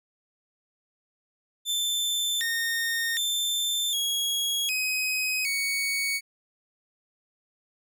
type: tone with pitch steps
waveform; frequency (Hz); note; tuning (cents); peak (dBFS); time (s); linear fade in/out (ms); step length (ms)
sawtooth; 3542 / 1840 / 3554 / 3315 / 2523 / 2232; A7 / A#6 / A7 / G#7 / D#7 / C#7; +11 / -23 / +17 / -4 / +23 / +11; -22; 1.65-6.21; 50; 760
effects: none